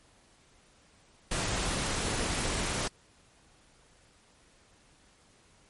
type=noise with amplitude modulation; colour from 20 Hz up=pink; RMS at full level=-30 dBFS; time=1.31-2.88 s; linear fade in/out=5 ms; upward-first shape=sine; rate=216 Hz; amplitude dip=25%; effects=pink hiss -62 dBFS RMS until 5.69 s + MP3 48 kbps